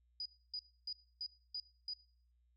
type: tone bursts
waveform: sine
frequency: 4927 Hz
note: D#8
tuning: 18 cents flat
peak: -39 dBFS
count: 6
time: 0.2-1.936 s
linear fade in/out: 2 ms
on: 56 ms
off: 280 ms
effects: noise-tail reverb RT60 0.5 s tail -19 dB re dry + added 60 Hz sine -70 dBFS peak until 2.56 s